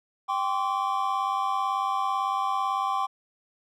triangle chord, G suspended fourth, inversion none, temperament equal with one note detuned, 784 / 1046.5 / 1144.5 Hz, G5 / C6 / D6, 0 / 0 / -45 cents, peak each -27 dBFS, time 0.28-3.07 s, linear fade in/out 20 ms, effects none

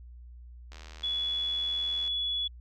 click train, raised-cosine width 0.2 ms, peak -30 dBFS, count 109, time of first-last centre 0.72-2.077 s, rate 79.6 Hz
sine tone, 3400 Hz, G#7, 40 cents sharp, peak -28 dBFS, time 1.03-2.48 s, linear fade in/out 10 ms
effects added 60 Hz sine -45 dBFS peak until 2.6 s

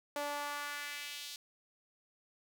sawtooth tone with high-pass filter sweep, 290 Hz, D4, 22 cents flat, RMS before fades -41 dBFS, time 0.16-1.36 s, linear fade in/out 2 ms, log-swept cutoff 590 to 4100 Hz, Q 1.7, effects none

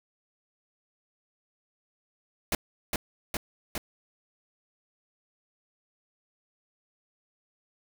pink noise with echo, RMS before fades -27 dBFS, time 2.52-2.55 s, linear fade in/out 2 ms, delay 410 ms, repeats 3, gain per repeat -2 dB, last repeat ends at 3.78 s, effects none

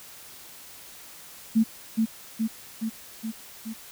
sine tone with echo, 222.6 Hz, A3, 20 cents sharp, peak -16 dBFS, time 1.55-1.64 s, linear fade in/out 20 ms, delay 420 ms, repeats 5, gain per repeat -3 dB, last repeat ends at 3.74 s, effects white hiss -46 dBFS RMS until 3.91 s

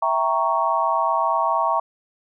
sine chord, E diminished seventh, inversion none, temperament equal, 659.3 / 784 / 932.3 / 1108.7 Hz, E5 / G5 / Bb5 / Db6, 0 / 0 / 0 / 0 cents, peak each -24 / -26 / -22 / -22 dBFS, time 0.02-1.8 s, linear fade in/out 5 ms, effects none

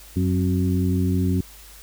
harmonic tone with a mistuned harmonic, 92.5 Hz, F#2, in tune, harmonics 1 / 2 / 3 / 4, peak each -21 / -23 / -25 / -31 dBFS, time 0.16-1.41 s, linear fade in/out 5 ms, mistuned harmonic 3, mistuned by -45 cents, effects added 50 Hz sine -46 dBFS peak until 1.82 s + white hiss -46 dBFS RMS until 1.82 s

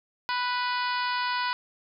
harmonic tone with a mistuned harmonic, 493.9 Hz, B4, in tune, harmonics 2 / 3 / 4 / 5 / 6 / 7 / 8 / 9 / 10, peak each -28 / -32 / -37 / -38 / -39 / -42 / -42 / -38 / -41 dBFS, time 0.29-1.53 s, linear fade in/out 0 ms, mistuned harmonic 9, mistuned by -20 cents, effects none

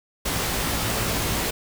pink noise with comb filter, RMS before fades -25 dBFS, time 0.25-1.51 s, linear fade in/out 10 ms, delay 18 ms, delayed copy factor +0.7, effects none

